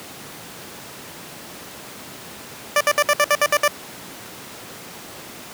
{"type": "tone bursts", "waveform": "15% pulse", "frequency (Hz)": 587.3, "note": "D5", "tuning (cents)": 0, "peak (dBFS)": -7, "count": 9, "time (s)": [2.76, 3.679], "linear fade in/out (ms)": 2, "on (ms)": 47, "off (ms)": 62, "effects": ["pink hiss -37 dBFS RMS until 5.53 s", "high-pass 150 Hz 12 dB/octave"]}